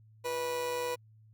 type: tone with amplitude modulation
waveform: 30% pulse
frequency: 490 Hz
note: B4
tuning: 14 cents flat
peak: -27 dBFS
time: 0.24-0.96 s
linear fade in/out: 20 ms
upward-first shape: sine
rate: 142 Hz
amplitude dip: 45%
effects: added 109 Hz sine -56 dBFS peak until 1.33 s + Opus 48 kbps